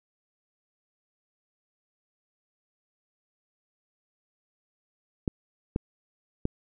clicks, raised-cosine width 3 ms, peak -13 dBFS, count 3, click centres 5.278 / 5.761 / 6.454 s, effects none

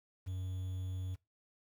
triangle tone with quantisation, 92.8 Hz, F#2, 6 cents sharp, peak -35 dBFS, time 0.26-1.16 s, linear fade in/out 20 ms, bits 10, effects noise-tail reverb RT60 0.2 s tail -20 dB re dry

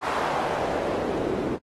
pink noise with band-pass filter sweep, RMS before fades -27 dBFS, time 0.01-1.59 s, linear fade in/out 50 ms, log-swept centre 1000 to 300 Hz, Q 1.7, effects AAC 32 kbps

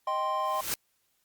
triangle chord, C minor, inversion first, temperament equal, 622.3 / 784 / 1046.5 Hz, Eb5 / G5 / C6, 0 / 0 / 0 cents, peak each -32 / -32 / -27 dBFS, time 0.07-0.61 s, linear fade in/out 5 ms
white noise with exponential growth, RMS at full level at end -28 dBFS, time 0.34-0.74 s, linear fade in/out 0 ms, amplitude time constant 85 ms
effects white hiss -73 dBFS RMS until 1.24 s + Opus 48 kbps

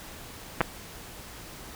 clicks, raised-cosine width 0.5 ms, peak -7 dBFS, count 2, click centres 0.607 / 0.613 s, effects pink hiss -44 dBFS RMS until 1.75 s

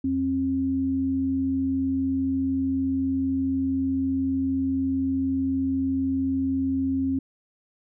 sine tone pair together, 84.7 / 267.6 Hz, E2 / C4, +48 / +39 cents, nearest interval octave + minor sixth, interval 1991 cents, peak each -33 / -22 dBFS, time 0.04-7.19 s, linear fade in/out 5 ms, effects none

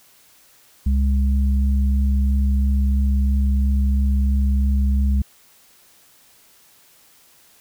sine tone pair together, 67.4 / 205.2 Hz, C#2 / G#3, -48 / -21 cents, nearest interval octave + perfect fifth, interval 1927 cents, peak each -15 / -25 dBFS, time 0.86-5.22 s, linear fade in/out 5 ms, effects white hiss -53 dBFS RMS until 7.6 s

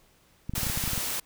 clicks, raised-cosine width 5 ms, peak -20 dBFS, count 11, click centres 0.495 / 0.537 / 0.58 / 0.632 / 0.668 / 0.699 / 0.775 / 0.839 / 0.877 / 0.933 / 0.978 s
white noise, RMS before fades -31 dBFS, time 0.55-1.2 s, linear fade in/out 5 ms
effects pink hiss -62 dBFS RMS until 1.25 s

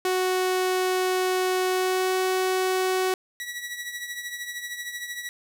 sawtooth tone with pitch glide, 370 to 373.2 Hz, F#4 to F#4, 0 to +15 cents, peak -18 dBFS, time 0.05-3.14 s, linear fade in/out 2 ms, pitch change +15 cents, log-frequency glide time 1.67-2.15 s
sawtooth tone with tremolo, 1936 Hz, B6, 35 cents flat, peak -26 dBFS, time 3.4-5.29 s, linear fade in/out 0 ms, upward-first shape triangle, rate 13 Hz, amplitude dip 65%
effects none

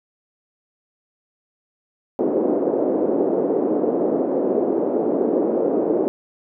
white band-pass noise, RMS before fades -20 dBFS, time 2.19-6.08 s, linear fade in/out 0 ms, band 270 to 490 Hz, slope 24 dB/octave, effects none

